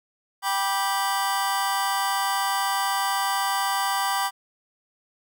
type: chord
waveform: sawtooth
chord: G major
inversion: none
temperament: just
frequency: 784 / 980 / 1176 Hz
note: G5 / B5 / D6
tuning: 0 / -14 / +2 cents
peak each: -22 / -23 / -24 dBFS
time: 0.42-4.31 s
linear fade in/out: 50 ms
effects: none